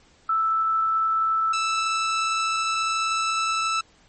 sine / sawtooth tone pair in turn, 1318.5 / 1318.5 Hz, E6 / E6, 0 / 0 cents, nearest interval unison, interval 0 cents, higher neither, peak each -19 / -18 dBFS, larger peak second, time 0.29-1.53 / 1.53-3.81 s, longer second, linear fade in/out 5 ms, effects pink hiss -57 dBFS RMS until 4.08 s + MP3 32 kbps

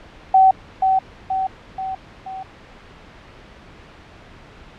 sine tone with echo, 762 Hz, G5, 49 cents flat, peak -8 dBFS, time 0.34-0.51 s, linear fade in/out 5 ms, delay 480 ms, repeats 4, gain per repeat -5 dB, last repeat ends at 2.43 s, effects pink hiss -43 dBFS RMS until 4.78 s + low-pass 3000 Hz 12 dB/octave

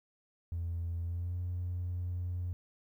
triangle tone with pitch glide, 84.8 to 88.96 Hz, E2 to F2, +50 to +32 cents, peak -30 dBFS, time 0.52-2.53 s, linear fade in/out 0 ms, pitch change +82 cents, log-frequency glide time 1.02-1.36 s, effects tanh soft clip ceiling -30 dBFS + 12-bit

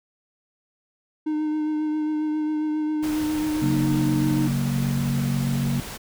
triangle tone with vibrato, 306.4 Hz, D#4, 27 cents flat, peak -20 dBFS, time 1.26-4.48 s, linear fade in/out 10 ms, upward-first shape triangle, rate 7.4 Hz, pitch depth 20 cents each way
pink noise, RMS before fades -35 dBFS, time 3.02-5.98 s, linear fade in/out 20 ms
sine chord, F# major, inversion second, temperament equal, 138.59 / 185 / 233.1 Hz, C#3 / F#3 / A#3, 0 / 0 / 0 cents, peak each -23 / -29 / -26 dBFS, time 3.62-5.8 s, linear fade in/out 2 ms
effects none

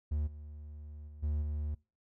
triangle tone with level steps, 75 Hz, D2, 37 cents sharp, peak -28 / -42 / -45 / -28 / -31 dBFS, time 0.11-1.75 s, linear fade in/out 10 ms, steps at 0.26 / 1.07 / 1.22 / 1.41 s, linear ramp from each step 20 ms, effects noise-tail reverb RT60 0.3 s tail -23 dB re dry

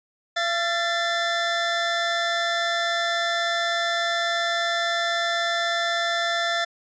25% pulse tone pair together, 680.9 / 1764 Hz, F5 / A6, -44 / +4 cents, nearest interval octave + major third, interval 1648 cents, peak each -21 dBFS, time 0.36-6.65 s, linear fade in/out 10 ms, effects resampled to 16000 Hz

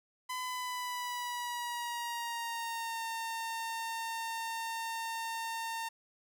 sawtooth tone with pitch glide, 1010 to 910.3 Hz, B5 to A#5, +39 to -41 cents, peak -32 dBFS, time 0.29-5.89 s, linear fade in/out 10 ms, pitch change -180 cents, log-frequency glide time 0.4-3.04 s, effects none

